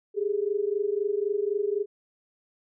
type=tone pair together; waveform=sine; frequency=397.8 / 421.7 Hz; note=G4 / G#4; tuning=+25 / +26 cents; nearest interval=minor second; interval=101 cents; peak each=-27 dBFS; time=0.14-1.86 s; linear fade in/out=50 ms; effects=none